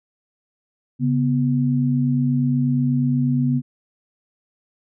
sine tone pair together, 138.59 / 246.9 Hz, C#3 / B3, 0 / 0 cents, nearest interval minor seventh, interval 1000 cents, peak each -19 dBFS, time 0.99-3.62 s, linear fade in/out 50 ms, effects none

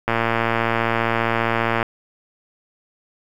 click train, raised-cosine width 0.5 ms, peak -4 dBFS, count 202, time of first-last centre 0.08-1.828 s, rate 115 Hz, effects 7-bit

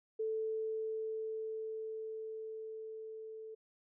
sine tone with level ramp, 440 Hz, A4, in tune, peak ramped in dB -33 to -45 dBFS, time 0.19-3.55 s, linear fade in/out 10 ms, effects none

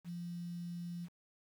sine tone with quantisation, 173.3 Hz, F3, 13 cents flat, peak -40 dBFS, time 0.04-1.09 s, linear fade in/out 50 ms, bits 10, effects none

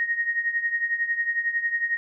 sine tone with tremolo, 1868 Hz, A#6, 3 cents sharp, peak -19 dBFS, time 0-1.97 s, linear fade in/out 0 ms, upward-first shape triangle, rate 11 Hz, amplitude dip 80%, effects none

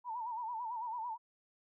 sine tone with vibrato, 930 Hz, A#5, 4 cents flat, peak -37 dBFS, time 0.04-1.18 s, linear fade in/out 50 ms, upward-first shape sine, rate 9 Hz, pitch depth 110 cents each way, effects none

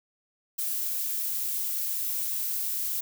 violet noise, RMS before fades -30 dBFS, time 0.58-3.01 s, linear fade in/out 10 ms, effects none

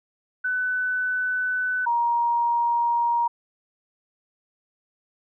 sine tone pair in turn, 1500 / 943.3 Hz, F#6 / A#5, +23 / +20 cents, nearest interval minor sixth, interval 803 cents, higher first, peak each -22 / -19 dBFS, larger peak second, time 0.44-1.86 / 1.86-3.28 s, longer neither, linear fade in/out 10 ms, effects none

